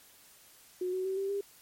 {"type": "tone with pitch steps", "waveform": "sine", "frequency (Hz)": [364.2, 372.9, 381.9, 391, 400.4], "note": ["F#4", "F#4", "G4", "G4", "G4"], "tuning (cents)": [-27, 14, -45, -4, 37], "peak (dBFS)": -30, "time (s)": [0.81, 1.41], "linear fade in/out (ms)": 5, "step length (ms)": 120, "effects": ["white hiss -58 dBFS RMS until 1.61 s", "MP3 64 kbps"]}